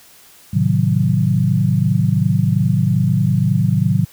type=chord; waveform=sine; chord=A diminished seventh; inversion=none; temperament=equal with one note detuned; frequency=110 / 132.49 / 155.56 / 185 Hz; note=A2 / C3 / Eb3 / Gb3; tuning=0 / +22 / 0 / 0 cents; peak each=-18 dBFS; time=0.53-4.05 s; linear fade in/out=10 ms; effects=white hiss -46 dBFS RMS until 4.12 s